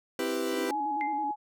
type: chord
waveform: 40% pulse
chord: C major seventh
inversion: none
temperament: equal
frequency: 261.6 / 329.6 / 392 / 493.9 Hz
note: C4 / E4 / G4 / B4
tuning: 0 / 0 / 0 / 0 cents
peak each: -35 / -33 / -32 / -33 dBFS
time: 0.19-0.71 s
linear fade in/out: 2 ms
type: tone with vibrato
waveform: sine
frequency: 301.8 Hz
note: D4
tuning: 47 cents sharp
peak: -37 dBFS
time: 0.53-1.31 s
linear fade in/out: 2 ms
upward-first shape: square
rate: 9.2 Hz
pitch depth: 80 cents each way
type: tone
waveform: sine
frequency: 841 Hz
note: G#5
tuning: 22 cents sharp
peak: -28 dBFS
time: 0.68-1.36 s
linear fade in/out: 50 ms
type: tone with exponential decay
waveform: sine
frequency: 2088 Hz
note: C7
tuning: 4 cents flat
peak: -30 dBFS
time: 1.01-1.24 s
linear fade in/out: 0 ms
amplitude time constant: 50 ms
effects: none